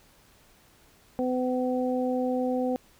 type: harmonic tone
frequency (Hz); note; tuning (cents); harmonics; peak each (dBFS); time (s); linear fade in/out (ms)
253; B3; +42; 1 / 2 / 3; -27 / -28 / -34; 1.19-2.76; 0
effects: pink hiss -59 dBFS RMS until 2.99 s